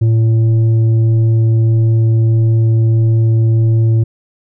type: tone with tanh clipping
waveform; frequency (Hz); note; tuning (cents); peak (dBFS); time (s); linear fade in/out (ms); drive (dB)
triangle; 112.7; A2; +42; -9; 0.01-4.04; 10; 10
effects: none